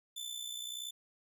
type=tone with amplitude modulation; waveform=sawtooth; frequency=3520 Hz; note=A7; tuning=in tune; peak=-34 dBFS; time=0.16-0.91 s; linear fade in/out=10 ms; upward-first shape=sine; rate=60.9 Hz; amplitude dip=65%; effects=none